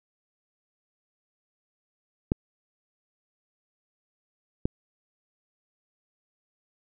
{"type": "clicks", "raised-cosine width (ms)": 3, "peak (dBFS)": [-9, -11], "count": 2, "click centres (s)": [2.319, 4.655], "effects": []}